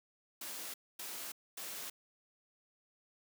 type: noise bursts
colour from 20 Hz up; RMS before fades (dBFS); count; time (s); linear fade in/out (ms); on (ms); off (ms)
white; -44; 3; 0.41-1.9; 5; 330; 250
effects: high-pass 200 Hz 12 dB/octave